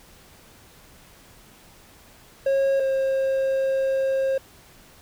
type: tone pair in turn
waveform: triangle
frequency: 544 / 535.3 Hz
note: C#5 / C5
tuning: -33 / +39 cents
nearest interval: unison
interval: 28 cents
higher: first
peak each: -16 / -18 dBFS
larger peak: first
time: 2.46-2.8 / 2.8-4.38 s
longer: second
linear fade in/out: 5 ms
effects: pink hiss -51 dBFS RMS until 5.01 s